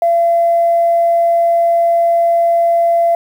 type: tone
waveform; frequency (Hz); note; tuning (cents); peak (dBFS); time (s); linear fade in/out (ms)
sine; 680; F5; -46; -8; 0.02-3.15; 2
effects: tanh soft clip ceiling -4 dBFS + 7-bit